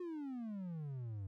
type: exponential sweep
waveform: triangle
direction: down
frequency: 365.2 to 93.8 Hz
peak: -39 dBFS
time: 0-1.27 s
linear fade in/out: 5 ms
effects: none